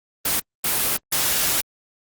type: noise bursts at uneven times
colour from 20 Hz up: white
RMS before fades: -21 dBFS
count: 3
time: 0.25-0.4 / 0.64-0.97 / 1.12-1.61 s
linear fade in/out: 5 ms
effects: Opus 24 kbps